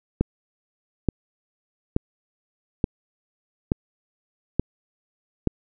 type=click train; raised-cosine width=3 ms; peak=-6 dBFS; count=7; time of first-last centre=0.21-5.473 s; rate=1.14 Hz; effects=none